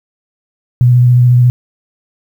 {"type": "tone with vibrato", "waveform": "sine", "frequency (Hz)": 123.3, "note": "B2", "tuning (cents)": -2, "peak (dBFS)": -4, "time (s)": [0.81, 1.5], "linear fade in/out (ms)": 0, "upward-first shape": "square", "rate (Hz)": 14, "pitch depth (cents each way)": 15, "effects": ["7-bit"]}